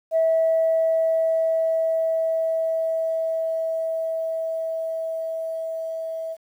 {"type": "tone with level ramp", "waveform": "sine", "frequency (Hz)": 650, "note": "E5", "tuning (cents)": -24, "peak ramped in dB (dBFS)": [-15, -27], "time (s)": [0.11, 6.37], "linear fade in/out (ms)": 50, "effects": ["tanh soft clip ceiling -12 dBFS", "9-bit"]}